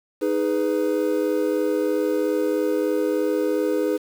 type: chord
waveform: triangle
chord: G# minor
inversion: second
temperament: just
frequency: 311.5 / 415.3 / 498.4 Hz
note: D#4 / G#4 / B4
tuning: +2 / 0 / +16 cents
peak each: -22 dBFS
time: 0.21-3.98 s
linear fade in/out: 20 ms
effects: 7-bit